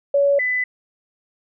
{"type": "tone pair in turn", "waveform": "sine", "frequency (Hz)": [564, 2001], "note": ["C#5", "B6"], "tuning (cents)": [30, 22], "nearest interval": "octave + minor seventh", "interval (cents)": 2192, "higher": "second", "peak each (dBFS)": [-13, -18], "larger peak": "first", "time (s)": [[0.14, 0.39], [0.39, 0.64]], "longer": "neither", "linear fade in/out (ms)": 5, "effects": []}